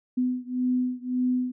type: beating tone pair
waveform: sine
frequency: 250.6 / 252.4 Hz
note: B3 / B3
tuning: +25 / +38 cents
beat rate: 1.8 Hz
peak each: -26 / -27 dBFS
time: 0.17-1.52 s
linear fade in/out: 10 ms
effects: none